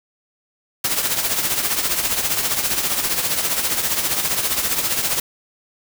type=noise with tremolo; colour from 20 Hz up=white; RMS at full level=-18 dBFS; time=0.84-5.2 s; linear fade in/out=5 ms; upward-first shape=triangle; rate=15 Hz; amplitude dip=65%; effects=none